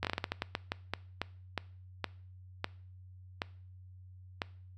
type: slowing click train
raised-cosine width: 0.3 ms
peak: -16 dBFS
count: 18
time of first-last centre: 0.03-4.418 s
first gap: 17 ms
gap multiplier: 1.29
effects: noise-tail reverb RT60 0.5 s tail -21 dB re dry + added 92 Hz sine -50 dBFS peak until 4.77 s